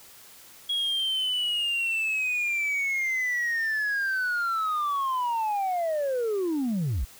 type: linear sweep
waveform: sine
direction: down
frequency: 3322 to 46.94 Hz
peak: -22 dBFS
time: 0.69-7.05 s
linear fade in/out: 10 ms
effects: tanh soft clip ceiling -23 dBFS + white hiss -50 dBFS RMS until 7.19 s